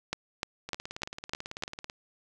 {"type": "two click trains", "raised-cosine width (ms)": 0.2, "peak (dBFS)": [-13, -21], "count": [6, 23], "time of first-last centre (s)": [[0.13, 1.636], [0.69, 1.899]], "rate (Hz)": [3.32, 18.2], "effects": []}